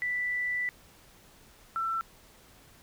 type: tone pair in turn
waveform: sine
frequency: 1975.5 / 1339 Hz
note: B6 / E6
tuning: 0 / +27 cents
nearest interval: perfect fifth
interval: 673 cents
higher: first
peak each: -28 dBFS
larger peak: neither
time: 0.02-0.69 / 1.76-2.01 s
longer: first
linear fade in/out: 0 ms
effects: pink hiss -57 dBFS RMS until 2.82 s